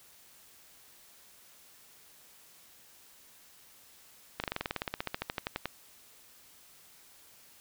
slowing click train, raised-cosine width 0.3 ms, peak -16 dBFS, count 21, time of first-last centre 4.4-5.657 s, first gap 38 ms, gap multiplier 1.05, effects white hiss -58 dBFS RMS until 7.6 s

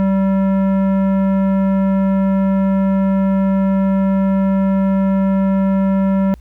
triangle tone with tanh clipping, 193.4 Hz, G3, 23 cents flat, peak -14 dBFS, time 0-6.34 s, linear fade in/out 0 ms, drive 18 dB, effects added 60 Hz sine -36 dBFS peak until 6.4 s + pink hiss -58 dBFS RMS until 6.4 s

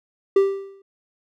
triangle tone with exponential decay, 392 Hz, G4, in tune, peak -8 dBFS, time 0.36-0.82 s, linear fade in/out 5 ms, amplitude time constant 100 ms, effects none

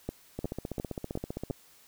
two click trains, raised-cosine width 2 ms, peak -21 / -19 dBFS, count 18 / 5, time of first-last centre 0.39-1.501 / 0.09-1.508 s, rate 15.3 / 2.82 Hz, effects white hiss -59 dBFS RMS until 1.87 s

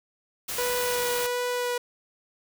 white noise, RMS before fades -32 dBFS, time 0.48-1.27 s, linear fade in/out 10 ms
sawtooth tone with vibrato, 489.7 Hz, B4, 15 cents flat, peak -22 dBFS, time 0.58-1.78 s, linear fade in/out 5 ms, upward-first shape sine, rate 1.4 Hz, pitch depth 10 cents each way
effects none

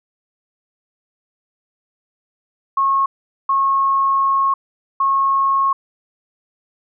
sine tone bursts at uneven times, 1090 Hz, C#6, 29 cents flat, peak -13 dBFS, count 3, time 2.77-3.06 / 3.49-4.54 / 5-5.73 s, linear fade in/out 5 ms, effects none

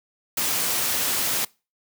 white noise, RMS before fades -24 dBFS, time 0.37-1.45 s, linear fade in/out 5 ms, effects noise-tail reverb RT60 0.3 s tail -24 dB re dry + high-pass 100 Hz 12 dB/octave

